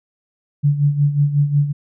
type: tone with tremolo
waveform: sine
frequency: 144.6 Hz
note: D3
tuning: 27 cents flat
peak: -10 dBFS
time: 0.63-1.73 s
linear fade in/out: 20 ms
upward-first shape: sine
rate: 5.5 Hz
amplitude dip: 70%
effects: none